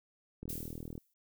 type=click train; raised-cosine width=3 ms; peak=-30 dBFS; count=23; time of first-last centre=0.43-0.979 s; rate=40.1 Hz
type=noise with exponential decay; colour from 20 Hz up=violet; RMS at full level=-39 dBFS; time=0.49-1.14 s; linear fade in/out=5 ms; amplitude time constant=140 ms
effects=none